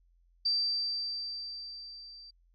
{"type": "tone with level ramp", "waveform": "sine", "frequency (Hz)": 4675, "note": "D8", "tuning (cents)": -9, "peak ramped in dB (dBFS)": [-25, -48], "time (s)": [0.45, 2.31], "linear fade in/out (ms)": 10, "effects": ["added 43 Hz sine -63 dBFS peak until 2.54 s"]}